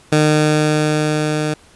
15% pulse tone with level ramp, 152.5 Hz, D#3, 34 cents flat, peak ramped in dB -4 to -11 dBFS, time 0.12-1.54 s, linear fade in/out 5 ms, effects pink hiss -48 dBFS RMS until 1.75 s + resampled to 24000 Hz

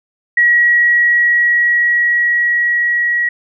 sine tone with level ramp, 1913 Hz, A#6, 44 cents sharp, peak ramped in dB -7 to -12 dBFS, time 0.37-3.29 s, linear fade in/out 5 ms, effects none

